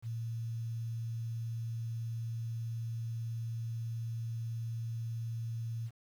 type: tone with quantisation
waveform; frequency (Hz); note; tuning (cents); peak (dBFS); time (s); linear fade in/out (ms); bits
sine; 114.8; A#2; -26; -35; 0.02-5.91; 50; 10
effects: none